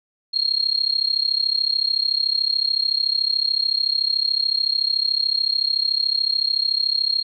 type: tone with amplitude modulation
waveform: sine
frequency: 4248 Hz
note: C8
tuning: 25 cents sharp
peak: -14 dBFS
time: 0.33-7.23 s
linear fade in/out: 20 ms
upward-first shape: sine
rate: 33.7 Hz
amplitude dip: 90%
effects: none